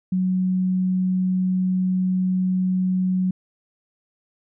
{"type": "tone", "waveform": "sine", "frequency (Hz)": 185, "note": "F#3", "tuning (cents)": 0, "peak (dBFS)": -18, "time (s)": [0.12, 3.31], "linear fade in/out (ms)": 5, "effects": []}